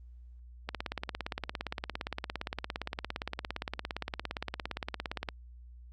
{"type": "click train", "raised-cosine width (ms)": 0.3, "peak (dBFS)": -18, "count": 81, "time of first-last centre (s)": [0.69, 5.288], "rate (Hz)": 17.4, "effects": ["added 60 Hz sine -48 dBFS peak until 5.92 s", "Opus 32 kbps"]}